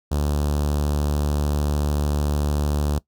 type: tone with notch filter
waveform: sawtooth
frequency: 73.42 Hz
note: D2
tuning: in tune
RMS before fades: -22 dBFS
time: 0.11-2.99 s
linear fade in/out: 10 ms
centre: 2100 Hz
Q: 0.75
effects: noise-tail reverb RT60 0.1 s tail -20 dB re dry